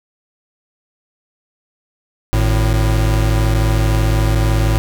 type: tone pair together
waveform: square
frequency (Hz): 51.91 / 110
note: G#1 / A2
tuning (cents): 0 / 0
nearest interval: octave + minor second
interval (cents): 1300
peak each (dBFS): -15 / -16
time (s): 2.33-4.78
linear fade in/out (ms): 0
effects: none